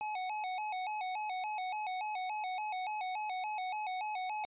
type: tone with vibrato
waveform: square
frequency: 794 Hz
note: G5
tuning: 22 cents sharp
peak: -36 dBFS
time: 0.01-4.45 s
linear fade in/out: 0 ms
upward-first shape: square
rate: 3.5 Hz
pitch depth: 120 cents each way
effects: resampled to 8000 Hz